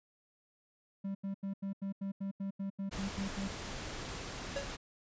triangle tone bursts, 196 Hz, G3, in tune, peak -33 dBFS, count 13, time 1.04-3.478 s, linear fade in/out 10 ms, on 110 ms, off 84 ms
pink noise, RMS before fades -42 dBFS, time 2.91-4.77 s, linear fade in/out 20 ms
square tone with exponential decay, 560 Hz, C#5, 18 cents sharp, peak -33 dBFS, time 4.56-4.74 s, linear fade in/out 5 ms, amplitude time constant 39 ms
effects resampled to 16000 Hz

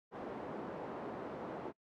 pink band-pass noise, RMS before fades -44 dBFS, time 0.11-1.73 s, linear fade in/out 50 ms, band 260 to 840 Hz, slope 12 dB/octave, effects noise-tail reverb RT60 0.1 s tail -26 dB re dry

